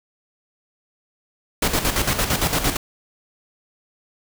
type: noise with tremolo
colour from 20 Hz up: pink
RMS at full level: -19 dBFS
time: 1.62-2.77 s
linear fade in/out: 5 ms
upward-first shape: square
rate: 8.8 Hz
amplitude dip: 60%
effects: none